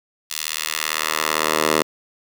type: tone with high-pass filter sweep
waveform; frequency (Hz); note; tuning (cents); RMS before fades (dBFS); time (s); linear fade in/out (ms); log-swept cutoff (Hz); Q
10% pulse; 77.78; D#2; 0; -22; 0.3-1.83; 10; 3800 to 430; 0.75
effects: none